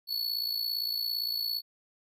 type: tone with amplitude modulation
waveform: square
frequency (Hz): 4419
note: C#8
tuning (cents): -6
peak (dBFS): -27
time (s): 0.07-1.62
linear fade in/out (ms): 50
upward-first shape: sine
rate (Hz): 57.6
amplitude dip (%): 70
effects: none